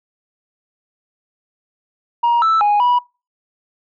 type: tone with pitch steps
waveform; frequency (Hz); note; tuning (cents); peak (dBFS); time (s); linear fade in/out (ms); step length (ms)
sine; 946 / 1319 / 827 / 977; A#5 / E6 / G#5 / B5; +25 / +1 / -8 / -19; -9; 2.23-2.99; 10; 190
effects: noise-tail reverb RT60 0.3 s tail -26 dB re dry + tanh soft clip ceiling -10 dBFS